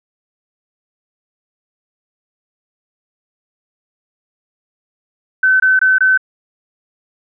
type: tone bursts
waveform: sine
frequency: 1524 Hz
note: G6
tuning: 49 cents flat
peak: -8 dBFS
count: 4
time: 5.43-6.176 s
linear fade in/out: 5 ms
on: 170 ms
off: 22 ms
effects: none